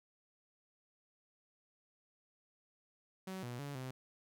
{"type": "tone with pitch steps", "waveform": "sawtooth", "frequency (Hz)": [188.7, 121.8, 142.5, 129.4], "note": ["F#3", "B2", "C#3", "C3"], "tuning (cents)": [34, -24, 48, -19], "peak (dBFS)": -38, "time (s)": [3.27, 3.91], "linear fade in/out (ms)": 5, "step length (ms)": 160, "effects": []}